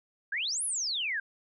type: exponential two-way sweep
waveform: sine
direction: up then down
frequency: 1540 to 11175 to 1540 Hz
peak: -29 dBFS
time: 0.32-1.2 s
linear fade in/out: 5 ms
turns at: 0.64 s
effects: none